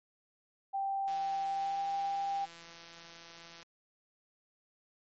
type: tone with pitch glide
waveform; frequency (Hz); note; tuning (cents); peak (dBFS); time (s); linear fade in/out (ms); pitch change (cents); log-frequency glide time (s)
sine; 784 to 794; G5 to G5; 0 to +22; -31; 0.73-2.46; 20; +22; 1.45-1.85
type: click train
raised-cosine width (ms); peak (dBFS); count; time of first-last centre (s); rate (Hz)
0.2; -34; 429; 1.08-3.628; 168
effects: MP3 32 kbps